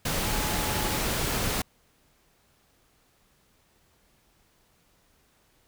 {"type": "tone in noise", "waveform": "sine", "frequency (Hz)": 853, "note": "G#5", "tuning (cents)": 46, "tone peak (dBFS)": -36, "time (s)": [0.25, 0.97], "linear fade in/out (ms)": 5, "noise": "pink", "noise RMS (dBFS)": -28, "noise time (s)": [0.05, 1.62], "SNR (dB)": -11, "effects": ["pink hiss -65 dBFS RMS until 5.67 s"]}